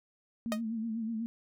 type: tone with vibrato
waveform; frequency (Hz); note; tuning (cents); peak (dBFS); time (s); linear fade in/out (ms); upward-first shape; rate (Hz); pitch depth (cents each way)
sine; 225; A3; +39; -32; 0.46-1.26; 0; sine; 8.1; 61
type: tone with exponential decay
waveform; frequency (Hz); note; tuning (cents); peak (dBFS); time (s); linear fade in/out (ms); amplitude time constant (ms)
sawtooth; 622.3; D#5; 0; -24; 0.52-0.61; 0; 18
effects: none